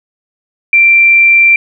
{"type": "tone", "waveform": "sine", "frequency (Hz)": 2357, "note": "D7", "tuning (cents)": 6, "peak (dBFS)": -3, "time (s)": [0.73, 1.56], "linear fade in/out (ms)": 2, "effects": []}